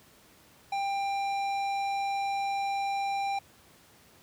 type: tone with tanh clipping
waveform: sine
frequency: 793 Hz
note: G5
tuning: 20 cents sharp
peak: -30 dBFS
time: 0.72-3.39 s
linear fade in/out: 5 ms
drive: 14 dB
effects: pink hiss -58 dBFS RMS until 4.22 s + high-pass 80 Hz 12 dB/octave